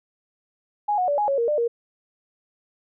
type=tone with pitch steps; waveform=sine; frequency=830 / 730 / 577 / 833 / 553 / 467.8 / 597 / 469.6 Hz; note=G#5 / F#5 / D5 / G#5 / C#5 / A#4 / D5 / A#4; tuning=-1 / -24 / -31 / +5 / -4 / +6 / +28 / +13 cents; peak=-19 dBFS; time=0.88-1.68 s; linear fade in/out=10 ms; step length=100 ms; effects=none